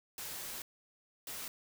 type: noise bursts at uneven times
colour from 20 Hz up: white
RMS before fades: -43 dBFS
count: 2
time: 0.18-0.62 / 1.27-1.48 s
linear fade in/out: 2 ms
effects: none